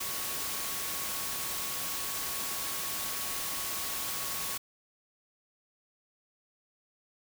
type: tone in noise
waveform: sine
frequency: 1108.7 Hz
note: C#6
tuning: in tune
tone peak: -46 dBFS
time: 0-4.58 s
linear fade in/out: 10 ms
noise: white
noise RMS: -35 dBFS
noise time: 0-4.58 s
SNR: -14 dB
effects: none